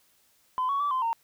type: tone with pitch steps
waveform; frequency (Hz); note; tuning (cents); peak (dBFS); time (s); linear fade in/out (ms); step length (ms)
sine; 1018 / 1117 / 1156 / 1034 / 918; C6 / C#6 / D6 / C6 / A#5; -48 / +13 / -28 / -21 / -27; -23; 0.58-1.13; 0; 110
effects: tanh soft clip ceiling -21 dBFS + white hiss -65 dBFS RMS until 1.23 s